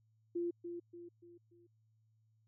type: tone with echo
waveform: sine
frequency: 345.6 Hz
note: F4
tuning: 18 cents flat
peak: -34 dBFS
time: 0.35-0.51 s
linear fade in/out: 10 ms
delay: 290 ms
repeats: 4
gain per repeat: -7 dB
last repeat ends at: 1.67 s
effects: added 110 Hz sine -70 dBFS peak until 2.47 s